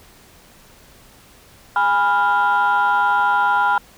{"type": "chord", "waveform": "sine", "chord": "F diminished", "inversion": "first", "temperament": "equal with one note detuned", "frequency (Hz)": [821.1, 987.8, 1396.9], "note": ["Ab5", "Cb6", "F6"], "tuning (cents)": [-20, 0, 0], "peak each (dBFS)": -17, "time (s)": [1.76, 3.78], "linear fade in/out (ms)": 2, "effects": ["tanh soft clip ceiling -9 dBFS", "pink hiss -48 dBFS RMS until 3.97 s"]}